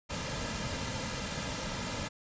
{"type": "noise with comb filter", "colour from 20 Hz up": "pink", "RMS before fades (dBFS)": -36, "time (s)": [0.09, 2.09], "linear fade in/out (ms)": 20, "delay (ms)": 2.7, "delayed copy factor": -0.6, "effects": ["resampled to 16000 Hz"]}